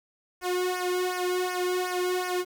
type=tone with flanger; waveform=sawtooth; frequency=362.7 Hz; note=F#4; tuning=34 cents flat; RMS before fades=-28 dBFS; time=0.41-2.45 s; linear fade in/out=50 ms; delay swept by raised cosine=0.25 to 1.65 ms; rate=2.7 Hz; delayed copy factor=-0.95; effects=9-bit